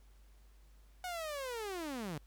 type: linear sweep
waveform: sawtooth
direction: down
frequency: 740 to 137.5 Hz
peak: -35 dBFS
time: 1.04-2.18 s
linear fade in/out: 2 ms
effects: added 50 Hz sine -58 dBFS peak until 2.26 s + pink hiss -71 dBFS RMS until 2.26 s